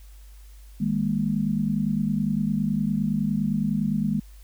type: chord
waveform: sine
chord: D# suspended fourth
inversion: none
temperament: equal with one note detuned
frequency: 155.56 / 203.3 / 233.1 Hz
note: D#3 / G#3 / A#3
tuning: 0 / -37 / 0 cents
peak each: -28 / -24 / -27 dBFS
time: 0.8-4.2 s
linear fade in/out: 10 ms
effects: added 50 Hz sine -43 dBFS peak until 4.43 s + white hiss -58 dBFS RMS until 4.43 s